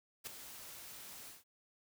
white noise with ADSR envelope, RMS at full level -41 dBFS, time 0.24-1.44 s, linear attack 28 ms, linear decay 8 ms, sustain -10 dB, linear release 160 ms, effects none

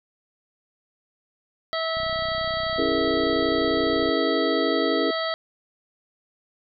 harmonic tone, 650 Hz, E5, 24 cents flat, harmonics 1 / 2 / 3 / 5 / 6 / 7, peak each -27 / -30 / -32 / -34 / -35 / -35 dBFS, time 1.73-5.34 s, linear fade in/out 0 ms
click train, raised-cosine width 5 ms, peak -28 dBFS, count 68, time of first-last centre 1.97-4.09 s, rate 31.6 Hz
sine chord, A# half-diminished seventh, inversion first, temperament equal, 277.2 / 329.6 / 415.3 / 466.2 Hz, C#4 / E4 / G#4 / A#4, 0 / 0 / 0 / 0 cents, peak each -27 dBFS, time 2.78-5.11 s, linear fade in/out 5 ms
effects none

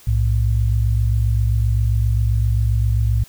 sine tone pair together, 61.74 / 109.32 Hz, B1 / A2, 0 / -11 cents, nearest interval minor seventh, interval 989 cents, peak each -17 dBFS, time 0.07-3.24 s, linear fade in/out 5 ms, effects white hiss -47 dBFS RMS until 3.28 s

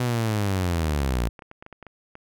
sawtooth linear sweep, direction down, 125.6 to 55 Hz, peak -18 dBFS, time 0-1.29 s, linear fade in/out 5 ms
clicks, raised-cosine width 0.5 ms, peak -27 dBFS, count 9, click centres 1.392 / 1.422 / 1.514 / 1.625 / 1.664 / 1.727 / 1.827 / 1.867 / 2.154 s
effects none

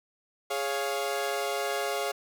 sawtooth chord, Db major, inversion second, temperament equal, 415.3 / 554.4 / 698.5 Hz, Ab4 / Db5 / F5, 0 / 0 / 0 cents, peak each -29 dBFS, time 0.5-2.12 s, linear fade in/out 10 ms, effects none

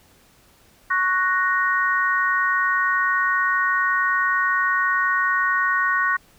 sine chord, F# major, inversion second, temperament equal, 1108.7 / 1480 / 1864.7 Hz, C#6 / F#6 / A#6, 0 / 0 / 0 cents, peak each -22 dBFS, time 0.9-6.17 s, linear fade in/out 10 ms, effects pink hiss -55 dBFS RMS until 6.38 s

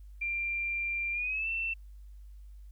sine tone with pitch glide, 2376 to 2682 Hz, D7 to E7, +20 to +29 cents, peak -30 dBFS, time 0.21-1.74 s, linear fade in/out 10 ms, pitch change +209 cents, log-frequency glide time 1.12-1.49 s, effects added 50 Hz sine -46 dBFS peak until 2.71 s + white hiss -75 dBFS RMS until 2.71 s

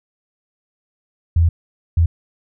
sine tone bursts at uneven times, 83.6 Hz, E2, 25 cents sharp, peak -10 dBFS, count 2, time 1.36-1.49 / 1.97-2.06 s, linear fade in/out 5 ms, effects none

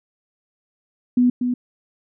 sine tone with echo, 246.9 Hz, B3, in tune, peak -12 dBFS, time 1.17-1.3 s, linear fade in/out 5 ms, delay 240 ms, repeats 1, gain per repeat -6 dB, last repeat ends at 1.54 s, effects none

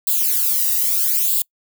violet noise with flanger, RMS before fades -18 dBFS, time 0.07-1.42 s, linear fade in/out 2 ms, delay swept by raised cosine 0.25 to 1.06 ms, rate 0.78 Hz, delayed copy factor +0.95, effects noise-tail reverb RT60 0.1 s tail -26 dB re dry

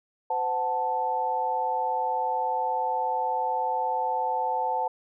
sine chord, F# diminished, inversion second, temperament equal with one note detuned, 511.3 / 740 / 880 Hz, C5 / F#5 / A5, -40 / 0 / 0 cents, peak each -32 / -30 / -26 dBFS, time 0.3-4.88 s, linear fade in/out 5 ms, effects none

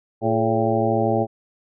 harmonic tone with a mistuned harmonic, 112.8 Hz, A2, 44 cents sharp, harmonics 1 / 2 / 3 / 4 / 5 / 6 / 7, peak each -25 / -25 / -25 / -25 / -25 / -25 / -25 dBFS, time 0.21-1.27 s, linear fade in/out 50 ms, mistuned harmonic 4, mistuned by -96 cents, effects none

